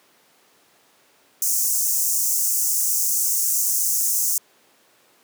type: high-pass noise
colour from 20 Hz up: pink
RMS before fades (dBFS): -21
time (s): 1.42-4.38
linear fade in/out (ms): 2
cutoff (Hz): 6000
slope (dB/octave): 48
effects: pink hiss -57 dBFS RMS until 5.23 s + high-pass 300 Hz 12 dB/octave